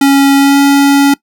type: tone with pitch glide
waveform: square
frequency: 277 to 280.2 Hz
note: C#4 to C#4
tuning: -1 to +19 cents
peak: -5 dBFS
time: 0.01-1.14 s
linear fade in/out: 5 ms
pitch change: +20 cents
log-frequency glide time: 0.36-0.59 s
effects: noise-tail reverb RT60 0.1 s tail -21 dB re dry